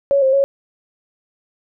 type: tone with pitch steps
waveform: sine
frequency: 558 / 530 / 552 Hz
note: C#5 / C5 / C#5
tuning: +11 / +22 / -7 cents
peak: -11 dBFS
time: 0.11-0.44 s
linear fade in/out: 0 ms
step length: 110 ms
effects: none